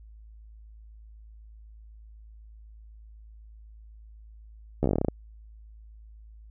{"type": "slowing click train", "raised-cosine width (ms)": 2, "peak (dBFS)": -11, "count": 12, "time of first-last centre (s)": [4.83, 5.084], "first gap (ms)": 13, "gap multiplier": 1.11, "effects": ["added 54 Hz sine -46 dBFS peak until 6.5 s"]}